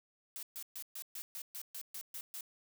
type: noise bursts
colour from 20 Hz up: blue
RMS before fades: -44 dBFS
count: 11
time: 0.36-2.408 s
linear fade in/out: 0 ms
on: 68 ms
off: 130 ms
effects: none